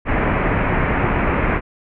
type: low-pass noise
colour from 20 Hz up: pink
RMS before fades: -18 dBFS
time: 0.05-1.61 s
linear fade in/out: 50 ms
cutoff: 2400 Hz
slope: 48 dB/octave
effects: none